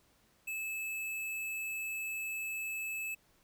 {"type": "tone with hard clipping", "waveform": "sine", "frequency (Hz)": 2608, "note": "E7", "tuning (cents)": -19, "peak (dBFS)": -37, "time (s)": [0.47, 3.15], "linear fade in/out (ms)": 10, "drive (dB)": 18, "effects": ["pink hiss -69 dBFS RMS until 3.43 s"]}